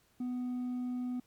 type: tone with hard clipping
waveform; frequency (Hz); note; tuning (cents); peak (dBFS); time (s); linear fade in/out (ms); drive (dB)
sine; 248.6; B3; +12; -34; 0.2-1.2; 5; 2
effects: pink hiss -69 dBFS RMS until 1.26 s + MP3 96 kbps